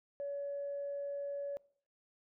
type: tone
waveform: sine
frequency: 566 Hz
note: C#5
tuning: 36 cents sharp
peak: -36 dBFS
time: 0.2-1.57 s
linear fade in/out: 0 ms
effects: noise-tail reverb RT60 0.6 s tail -24 dB re dry + tanh soft clip ceiling -32 dBFS